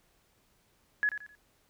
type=tone with echo; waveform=sine; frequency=1690 Hz; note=G#6; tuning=30 cents sharp; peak=-24 dBFS; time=1.03-1.09 s; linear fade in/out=0 ms; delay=87 ms; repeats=3; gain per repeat=-10 dB; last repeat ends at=1.351 s; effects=pink hiss -69 dBFS RMS until 1.69 s